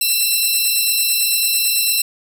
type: tone pair together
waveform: 10% pulse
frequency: 2691 / 4041 Hz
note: E7 / B7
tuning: +35 / +39 cents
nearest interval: perfect fifth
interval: 704 cents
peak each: -10 dBFS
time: 0.01-2.02 s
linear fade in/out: 5 ms
effects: none